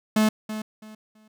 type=tone with echo; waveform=45% pulse; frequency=216 Hz; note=A3; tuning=32 cents flat; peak=-17 dBFS; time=0.16-0.29 s; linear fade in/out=5 ms; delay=330 ms; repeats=3; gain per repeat=-12 dB; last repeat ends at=1.28 s; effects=none